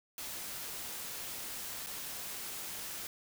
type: noise with dropouts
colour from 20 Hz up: white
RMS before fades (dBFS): -42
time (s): 0.18-3.07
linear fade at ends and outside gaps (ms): 1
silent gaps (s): 1.863-1.869
effects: none